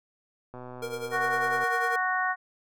click train, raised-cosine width 1 ms, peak -28 dBFS, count 138, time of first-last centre 0.54-1.636 s, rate 125 Hz
square tone with tremolo, 467.7 Hz, A#4, 6 cents sharp, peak -30 dBFS, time 0.82-1.96 s, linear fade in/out 5 ms, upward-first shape triangle, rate 10 Hz, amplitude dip 80%
harmonic tone, 370 Hz, F#4, in tune, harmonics 2 / 3 / 4 / 5, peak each -30 / -30 / -30 / -30 dBFS, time 1.11-2.36 s, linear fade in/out 50 ms
effects none

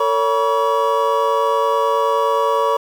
triangle tone cluster, 452.3 / 562 / 966 / 1133 Hz, A4 / C#5 / B5 / C#6, +48 / +24 / -39 / +37 cents, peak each -18 dBFS, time 0-2.77 s, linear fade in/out 5 ms, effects 7-bit

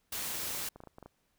white noise, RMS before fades -37 dBFS, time 0.12-0.69 s, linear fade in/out 5 ms
clicks, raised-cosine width 1 ms, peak -34 dBFS, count 11, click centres 0.355 / 0.434 / 0.506 / 0.548 / 0.76 / 0.804 / 0.837 / 0.873 / 0.984 / 1.027 / 1.06 s
effects pink hiss -75 dBFS RMS until 1.38 s

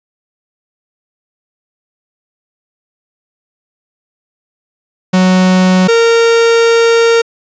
45% pulse tone pair in turn, 185 / 461.6 Hz, F#3 / A#4, 0 / -17 cents, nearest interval octave + major third, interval 1583 cents, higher second, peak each -6 dBFS, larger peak neither, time 5.13-5.88 / 5.88-7.22 s, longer second, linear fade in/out 10 ms, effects resampled to 16000 Hz + 8-bit

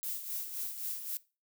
violet noise with tremolo, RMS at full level -36 dBFS, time 0.03-1.17 s, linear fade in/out 0 ms, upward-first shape sine, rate 3.8 Hz, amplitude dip 60%, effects noise-tail reverb RT60 0.3 s tail -20 dB re dry

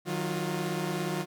sawtooth tone cluster, 154.6 / 184.9 / 352.7 Hz, D#3 / F#3 / F4, -11 / -1 / +17 cents, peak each -30 dBFS, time 0.05-1.26 s, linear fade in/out 50 ms, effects none

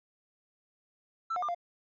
triangle tone with pitch steps, 1331 / 720 / 1198 / 696 Hz, E6 / F#5 / D6 / F5, +16 / -47 / +34 / -6 cents, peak -27 dBFS, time 1.3-1.548 s, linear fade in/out 10 ms, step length 62 ms, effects tanh soft clip ceiling -26 dBFS + resampled to 16000 Hz

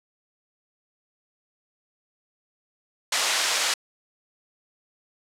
white band-pass noise, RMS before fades -24 dBFS, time 3.12-3.74 s, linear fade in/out 5 ms, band 650 to 6400 Hz, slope 12 dB/octave, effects low-pass 11000 Hz 12 dB/octave

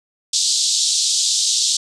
pink band-pass noise, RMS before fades -18 dBFS, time 0.33-1.77 s, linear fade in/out 5 ms, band 3600 to 8300 Hz, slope 48 dB/octave, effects none

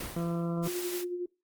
pink noise with exponential decay, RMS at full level -35 dBFS, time 0-0.69 s, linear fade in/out 5 ms, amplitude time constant 150 ms
harmonic tone, 169.6 Hz, E3, 50 cents sharp, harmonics 1 / 2 / 3 / 4 / 6 / 7 / 8, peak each -30 / -36 / -40 / -42 / -46 / -47 / -48 dBFS, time 0.16-0.68 s, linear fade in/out 5 ms
white high-pass noise, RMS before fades -39 dBFS, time 0.62-1.05 s, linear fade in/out 50 ms, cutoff 210 Hz, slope 12 dB/octave
sine tone with tremolo, 354.7 Hz, F4, 27 cents sharp, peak -30 dBFS, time 0.66-1.26 s, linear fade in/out 5 ms, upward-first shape sine, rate 11 Hz, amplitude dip 45%
effects noise-tail reverb RT60 0.3 s tail -24 dB re dry + Opus 32 kbps

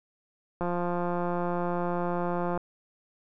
click train, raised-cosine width 1 ms, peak -17 dBFS, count 345, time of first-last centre 0.61-2.576 s, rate 175 Hz, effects none

